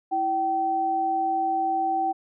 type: tone pair together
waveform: sine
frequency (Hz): 329.6 / 770.5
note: E4 / G5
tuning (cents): 0 / -30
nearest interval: octave + minor third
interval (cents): 1470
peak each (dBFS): -31 / -22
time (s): 0.11-2.13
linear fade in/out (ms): 20
effects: none